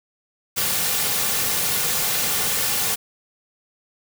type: noise with comb filter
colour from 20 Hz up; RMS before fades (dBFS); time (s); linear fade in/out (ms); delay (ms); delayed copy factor
white; -22; 0.56-2.96; 20; 3.1; -0.5
effects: none